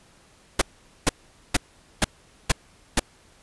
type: noise bursts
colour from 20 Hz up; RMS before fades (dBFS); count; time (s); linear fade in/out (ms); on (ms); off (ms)
pink; -18; 6; 0.59-2.996; 5; 26; 450
effects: pink hiss -56 dBFS RMS until 3.42 s + resampled to 24000 Hz